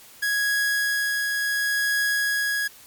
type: tone with tremolo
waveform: 45% pulse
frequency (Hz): 1661.2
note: G#6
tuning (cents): 0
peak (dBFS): -20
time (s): 0.22-2.68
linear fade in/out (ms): 10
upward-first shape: triangle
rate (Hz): 0.7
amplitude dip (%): 30
effects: white hiss -48 dBFS RMS until 2.86 s + MP3 96 kbps